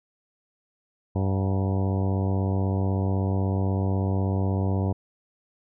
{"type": "harmonic tone with a mistuned harmonic", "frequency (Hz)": 96.2, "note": "G2", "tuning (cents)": -32, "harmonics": [1, 2, 3, 4, 5, 6, 7, 8, 9, 10], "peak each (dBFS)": [-23, -29, -33, -35, -37, -39, -40, -41, -42, -43], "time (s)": [1.15, 4.93], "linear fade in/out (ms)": 10, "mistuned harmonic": 8, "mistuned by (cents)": -65, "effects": []}